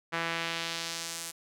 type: tone with band-pass filter sweep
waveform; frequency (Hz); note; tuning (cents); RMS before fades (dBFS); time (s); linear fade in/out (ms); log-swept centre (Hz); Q
sawtooth; 166.5; E3; +18; -35; 0.12-1.32; 20; 1700 to 9200; 1.1
effects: none